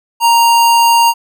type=tone; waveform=square; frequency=932.3 Hz; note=A#5; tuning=in tune; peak=-7 dBFS; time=0.2-1.14 s; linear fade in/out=50 ms; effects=none